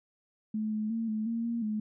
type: tone with pitch steps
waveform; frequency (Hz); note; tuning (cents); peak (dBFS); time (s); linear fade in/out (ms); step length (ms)
sine; 216 / 214.6 / 227.1 / 216.4 / 230.2 / 233.4 / 213.9; A3 / A3 / A#3 / A3 / A#3 / A#3 / A3; -32 / -43 / -45 / -29 / -22 / +2 / -49; -29; 0.54-1.8; 5; 180
effects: none